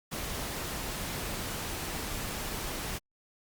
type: noise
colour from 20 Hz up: pink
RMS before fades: -36 dBFS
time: 0.11-2.99 s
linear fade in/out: 20 ms
effects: Opus 48 kbps